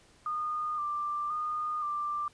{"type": "tone with vibrato", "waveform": "sine", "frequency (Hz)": 1203, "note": "D6", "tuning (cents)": 41, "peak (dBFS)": -30, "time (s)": [0.26, 2.28], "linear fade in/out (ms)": 2, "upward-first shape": "square", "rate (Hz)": 0.96, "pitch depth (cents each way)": 30, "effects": ["pink hiss -61 dBFS RMS until 2.33 s", "resampled to 22050 Hz"]}